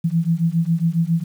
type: beating tone pair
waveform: sine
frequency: 162.8 / 170.1 Hz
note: E3 / F3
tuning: -21 / -45 cents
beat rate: 7.3 Hz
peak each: -19 dBFS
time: 0.04-1.24 s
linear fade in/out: 10 ms
effects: 8-bit